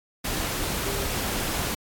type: tone in noise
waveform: sine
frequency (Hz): 398.4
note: G4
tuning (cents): +28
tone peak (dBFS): -32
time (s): 0.85-1.05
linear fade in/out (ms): 10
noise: pink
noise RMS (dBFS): -28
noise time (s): 0.24-1.75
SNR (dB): -7
effects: AAC 64 kbps